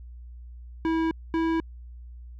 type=tone pair in turn; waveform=square; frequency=325 / 326.9 Hz; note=E4 / E4; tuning=-24 / -14 cents; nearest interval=unison; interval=10 cents; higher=second; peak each=-23 dBFS; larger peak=neither; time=0.85-1.11 / 1.34-1.6 s; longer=neither; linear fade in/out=0 ms; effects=added 60 Hz sine -40 dBFS peak until 2.39 s + low-pass 2000 Hz 12 dB/octave